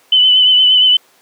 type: tone with vibrato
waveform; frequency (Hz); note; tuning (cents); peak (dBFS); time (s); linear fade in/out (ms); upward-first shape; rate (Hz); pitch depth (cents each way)
sine; 3013; F#7; +31; -6; 0.12-0.97; 5; triangle; 8.6; 36
effects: pink hiss -50 dBFS RMS until 1.21 s + high-pass 400 Hz 12 dB/octave